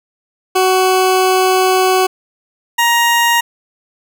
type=tone pair in turn; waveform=20% pulse; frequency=373.4 / 940.9 Hz; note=F#4 / A#5; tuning=+16 / +16 cents; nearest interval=octave + major third; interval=1600 cents; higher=second; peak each=-5 dBFS; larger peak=neither; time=0.55-2.07 / 2.78-3.41 s; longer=first; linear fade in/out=10 ms; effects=none